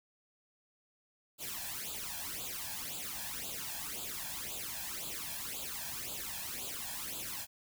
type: noise with flanger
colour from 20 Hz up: white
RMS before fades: -41 dBFS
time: 1.38-7.47 s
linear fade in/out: 50 ms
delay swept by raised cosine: 0.26 to 1.22 ms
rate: 1.9 Hz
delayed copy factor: +0.8
effects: none